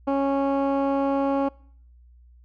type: tone with low-pass filter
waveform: 15% pulse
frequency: 275.9 Hz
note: C#4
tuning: 8 cents flat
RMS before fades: -23 dBFS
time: 0.07-1.49 s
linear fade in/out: 10 ms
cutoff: 990 Hz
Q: 0.62
effects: noise-tail reverb RT60 0.6 s tail -24 dB re dry + added 60 Hz sine -49 dBFS peak until 2.44 s